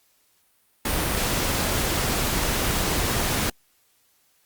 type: noise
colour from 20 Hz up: pink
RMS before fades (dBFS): -24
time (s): 0.85-3.5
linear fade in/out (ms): 5
effects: white hiss -64 dBFS RMS until 4.45 s + Opus 48 kbps